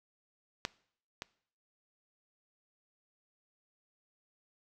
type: clicks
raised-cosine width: 0.2 ms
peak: -14 / -21 dBFS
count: 2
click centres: 0.651 / 1.221 s
effects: noise-tail reverb RT60 0.6 s tail -22 dB re dry